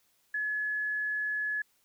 sine tone, 1703 Hz, G#6, 43 cents sharp, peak -29 dBFS, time 0.34-1.62 s, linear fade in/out 5 ms, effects white hiss -70 dBFS RMS until 1.84 s

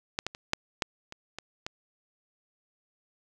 clicks, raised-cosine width 0.2 ms, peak -11 / -14 / -25 / -7 / -9 / -24 / -20 / -17 dBFS, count 8, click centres 0.189 / 0.266 / 0.349 / 0.534 / 0.822 / 1.124 / 1.386 / 1.665 s, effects none

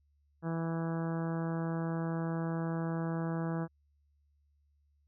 harmonic tone, 164.81 Hz, E3, in tune, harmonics 1 / 2 / 3 / 4 / 5 / 6 / 7 / 8 / 9 / 10, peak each -33 / -39 / -43 / -45 / -47 / -49 / -50 / -51 / -52 / -53 dBFS, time 0.42-3.68 s, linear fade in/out 50 ms, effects added 72 Hz sine -68 dBFS peak until 5.07 s

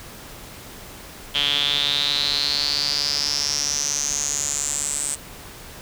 sawtooth tone with band-pass filter sweep, 144.4 Hz, D3, 29 cents flat, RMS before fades -23 dBFS, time 1.34-5.16 s, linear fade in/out 20 ms, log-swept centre 3200 to 8300 Hz, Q 8.9, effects pink hiss -40 dBFS RMS until 5.81 s

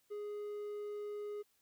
triangle tone, 415.3 Hz, G#4, in tune, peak -38 dBFS, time 0.1-1.43 s, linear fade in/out 20 ms, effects white hiss -75 dBFS RMS until 1.61 s

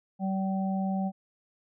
harmonic tone, 191.9 Hz, G3, 37 cents flat, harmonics 1 / 3 / 4, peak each -27 / -40 / -35 dBFS, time 0.19-1.12 s, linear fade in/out 50 ms, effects none

